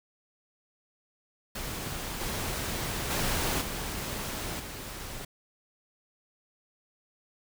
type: noise with level steps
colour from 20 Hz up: pink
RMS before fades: -36 / -33 / -29 / -35 / -40 dBFS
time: 1.55-5.25 s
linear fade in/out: 5 ms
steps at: 2.2 / 3.1 / 3.61 / 4.59 s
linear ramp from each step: 10 ms
effects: none